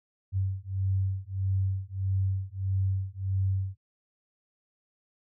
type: beating tone pair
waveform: sine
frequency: 95.1 / 96.7 Hz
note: F#2 / G2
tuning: +48 / -23 cents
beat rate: 1.6 Hz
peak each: -29 dBFS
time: 0.32-3.77 s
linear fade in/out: 50 ms
effects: none